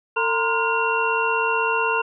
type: tone cluster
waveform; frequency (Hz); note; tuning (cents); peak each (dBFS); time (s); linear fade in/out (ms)
sine; 451 / 935 / 1031 / 1421 / 2742; A4 / A#5 / C6 / F6 / F7; +43 / +5 / -26 / +30 / -32; -25; 0.16-2.02; 10
effects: none